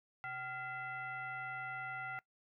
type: tone with frequency modulation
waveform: sine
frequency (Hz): 1396.9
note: F6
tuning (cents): 0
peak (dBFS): -40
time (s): 0.24-2.19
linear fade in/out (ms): 0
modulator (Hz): 633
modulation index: 1.2
effects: noise-tail reverb RT60 0.1 s tail -21 dB re dry